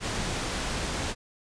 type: low-pass noise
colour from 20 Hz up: pink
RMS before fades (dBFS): -31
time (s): 0-1.15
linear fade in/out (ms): 50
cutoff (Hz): 9100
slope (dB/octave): 12
effects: resampled to 22050 Hz